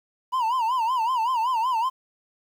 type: tone with vibrato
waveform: triangle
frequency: 960 Hz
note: B5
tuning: 49 cents flat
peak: -19 dBFS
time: 0.32-1.9 s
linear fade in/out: 20 ms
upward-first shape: sine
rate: 5.3 Hz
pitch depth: 150 cents each way
effects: 9-bit